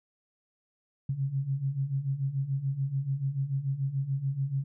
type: beating tone pair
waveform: sine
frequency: 132.5 / 139.4 Hz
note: C3 / C#3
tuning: +22 / +10 cents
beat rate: 6.9 Hz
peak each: -33 / -29 dBFS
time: 1.09-4.64 s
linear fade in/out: 5 ms
effects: none